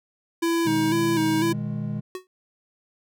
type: tone with vibrato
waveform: square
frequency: 325.7 Hz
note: E4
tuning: 21 cents flat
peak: -21 dBFS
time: 0.42-1.53 s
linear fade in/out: 10 ms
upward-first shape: square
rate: 2 Hz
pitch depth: 46 cents each way
type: chord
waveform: triangle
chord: G# minor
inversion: first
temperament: equal with one note detuned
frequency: 121.35 / 155.56 / 207.7 Hz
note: B2 / D#3 / G#3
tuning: -30 / 0 / 0 cents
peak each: -29 / -29 / -28 dBFS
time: 0.65-2.01 s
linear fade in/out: 20 ms
type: tone with exponential decay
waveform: square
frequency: 370 Hz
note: F#4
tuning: in tune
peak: -28 dBFS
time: 2.15-2.27 s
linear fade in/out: 1 ms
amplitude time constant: 24 ms
effects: none